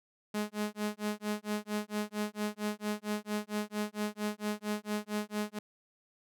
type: tone with tremolo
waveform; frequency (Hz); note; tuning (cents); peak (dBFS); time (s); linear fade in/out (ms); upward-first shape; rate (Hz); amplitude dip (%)
sawtooth; 210; G#3; +19; -26; 0.34-5.59; 5; sine; 4.4; 100
effects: none